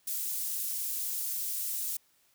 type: high-pass noise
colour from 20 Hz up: pink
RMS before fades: -34 dBFS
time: 0.07-1.97 s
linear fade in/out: 5 ms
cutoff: 11000 Hz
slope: 12 dB/octave
effects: white hiss -68 dBFS RMS until 2.34 s